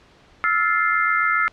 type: chord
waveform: sine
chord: F major seventh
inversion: third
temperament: just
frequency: 1309.6 / 1396.9 / 1746.1 / 2095 Hz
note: E6 / F6 / A6 / C7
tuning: -12 / 0 / -14 / +2 cents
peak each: -21 / -22 / -25 / -22 dBFS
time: 0.44-1.48 s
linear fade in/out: 0 ms
effects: pink hiss -52 dBFS RMS until 1.52 s + low-pass 4000 Hz 12 dB/octave